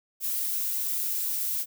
violet noise, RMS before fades -29 dBFS, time 0.2-1.66 s, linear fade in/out 50 ms, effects none

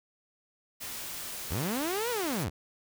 white noise, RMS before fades -39 dBFS, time 0.8-2.45 s, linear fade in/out 20 ms
sawtooth linear two-way sweep, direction up then down, 61.74 to 499.9 to 61.74 Hz, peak -26 dBFS, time 1.5-2.5 s, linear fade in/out 20 ms, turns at 2.1 s
effects none

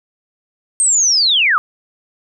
sine linear sweep, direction down, 8540 to 1147 Hz, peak -10 dBFS, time 0.8-1.58 s, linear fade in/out 0 ms, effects none

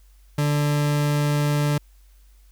40% pulse tone, 146.83 Hz, D3, in tune, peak -18 dBFS, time 0.38-1.78 s, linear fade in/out 5 ms, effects added 48 Hz sine -49 dBFS peak until 2.51 s + white hiss -63 dBFS RMS until 2.51 s

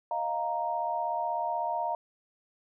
sine chord, Eb suspended second, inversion none, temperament equal, 622.3 / 698.5 / 932.3 Hz, Eb5 / F5 / Bb5, 0 / 0 / 0 cents, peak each -36 / -32 / -31 dBFS, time 0.11-1.95 s, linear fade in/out 2 ms, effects none

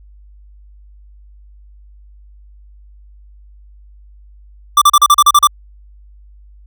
square tone bursts, 1174.7 Hz, D6, in tune, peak -5 dBFS, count 9, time 4.77-5.472 s, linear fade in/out 5 ms, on 46 ms, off 36 ms, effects added 50 Hz sine -39 dBFS peak until 6.66 s

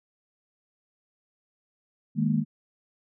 sine chord, D# suspended fourth, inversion none, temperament equal, 155.56 / 207.7 / 233.1 Hz, D#3 / G#3 / A#3, 0 / 0 / 0 cents, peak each -26 / -26 / -26 dBFS, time 2.15-2.45 s, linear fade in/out 50 ms, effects none

